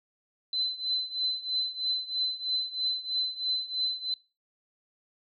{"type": "tone with tremolo", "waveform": "sine", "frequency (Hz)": 4042, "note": "B7", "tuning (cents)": 39, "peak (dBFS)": -24, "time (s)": [0.53, 4.14], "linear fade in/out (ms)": 2, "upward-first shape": "triangle", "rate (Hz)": 3.1, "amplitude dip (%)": 90, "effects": ["noise-tail reverb RT60 0.3 s tail -23 dB re dry"]}